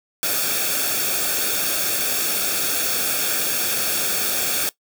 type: noise with comb filter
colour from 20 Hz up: white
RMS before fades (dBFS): -22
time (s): 0.23-4.69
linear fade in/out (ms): 0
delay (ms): 1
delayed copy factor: -0.7
effects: noise-tail reverb RT60 0.1 s tail -18 dB re dry